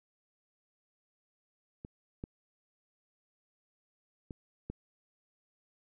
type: clicks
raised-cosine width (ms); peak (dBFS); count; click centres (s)
3; -30 / -26 / -29 / -25; 4; 1.849 / 2.239 / 4.308 / 4.7
effects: none